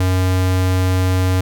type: tone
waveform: square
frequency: 92.5 Hz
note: F#2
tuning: in tune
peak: -14 dBFS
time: 0-1.41 s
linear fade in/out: 5 ms
effects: none